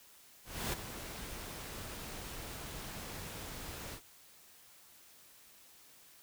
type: noise with ADSR envelope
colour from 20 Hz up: pink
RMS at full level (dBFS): -35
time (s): 0.44-4.01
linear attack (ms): 290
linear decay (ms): 12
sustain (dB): -10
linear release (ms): 67
effects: white hiss -60 dBFS RMS until 6.22 s